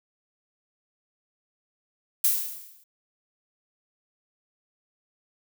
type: noise with exponential decay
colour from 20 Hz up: violet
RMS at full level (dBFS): -19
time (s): 2.24-2.84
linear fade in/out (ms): 5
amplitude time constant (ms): 130
effects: none